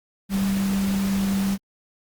sine tone in noise, 195.6 Hz, G3, 4 cents flat, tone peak -20 dBFS, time 0.29-1.58 s, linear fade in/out 50 ms, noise pink, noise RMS -33 dBFS, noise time 0.29-1.58 s, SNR +10 dB, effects Opus 48 kbps

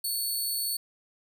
10% pulse tone with amplitude modulation, 4435 Hz, C#8, in tune, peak -20 dBFS, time 0.04-0.77 s, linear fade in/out 5 ms, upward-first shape sine, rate 121 Hz, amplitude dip 30%, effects none

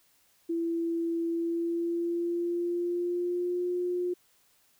sine tone with pitch glide, 334.5 to 356.4 Hz, E4 to F4, +25 to +35 cents, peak -27 dBFS, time 0.49-4.14 s, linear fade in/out 10 ms, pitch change +110 cents, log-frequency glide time 1.28-3.67 s, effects white hiss -66 dBFS RMS until 4.79 s

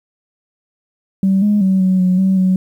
sine tone with pitch steps, 192.6 / 207.7 / 190 / 186.7 / 183.2 / 190.4 / 186.3 Hz, G3 / G#3 / F#3 / F#3 / F#3 / F#3 / F#3, -30 / 0 / +46 / +16 / -17 / +50 / +12 cents, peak -9 dBFS, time 1.23-2.56 s, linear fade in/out 2 ms, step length 190 ms, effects tanh soft clip ceiling -6 dBFS + 8-bit

